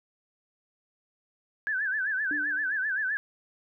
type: tone with vibrato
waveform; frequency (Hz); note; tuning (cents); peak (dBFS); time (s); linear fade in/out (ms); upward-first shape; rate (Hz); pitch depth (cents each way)
sine; 1626; G#6; -37; -26; 1.67-3.17; 0; sine; 7.7; 140
type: tone with exponential decay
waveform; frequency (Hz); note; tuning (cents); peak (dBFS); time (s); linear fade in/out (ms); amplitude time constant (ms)
sine; 296.9; D4; +19; -32; 2.31-2.87; 1; 120
effects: none